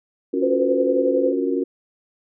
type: chord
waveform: sine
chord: Gb major seventh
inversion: second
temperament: equal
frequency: 277.2 / 349.2 / 370 / 466.2 Hz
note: Db4 / F4 / Gb4 / Bb4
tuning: 0 / 0 / 0 / 0 cents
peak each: -23 / -26 / -24 / -26 dBFS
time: 0.33-1.64 s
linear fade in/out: 10 ms
type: tone with tremolo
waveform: sine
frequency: 510 Hz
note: C5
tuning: 44 cents flat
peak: -16 dBFS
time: 0.42-1.33 s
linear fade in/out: 10 ms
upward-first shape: sine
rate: 11 Hz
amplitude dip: 55%
effects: none